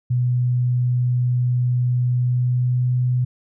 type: tone with pitch glide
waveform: sine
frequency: 123.8 to 125.02 Hz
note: B2 to B2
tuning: +5 to +22 cents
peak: -16 dBFS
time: 0.1-3.25 s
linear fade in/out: 10 ms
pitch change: +17 cents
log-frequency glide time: 2.13-2.94 s
effects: none